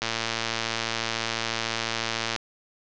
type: click train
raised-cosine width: 0.2 ms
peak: -9 dBFS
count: 268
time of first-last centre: 0.02-2.362 s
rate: 114 Hz
effects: resampled to 16000 Hz + 7-bit